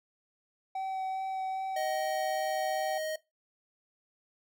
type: tone with vibrato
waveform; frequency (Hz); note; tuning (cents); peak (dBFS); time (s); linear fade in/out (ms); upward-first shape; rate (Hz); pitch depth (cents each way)
triangle; 763; G5; -47; -30; 0.75-2.98; 5; sine; 2.5; 9
type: tone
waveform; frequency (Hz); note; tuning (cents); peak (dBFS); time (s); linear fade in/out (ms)
square; 625; D#5; +8; -33; 1.76-3.16; 5
effects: noise-tail reverb RT60 0.2 s tail -19 dB re dry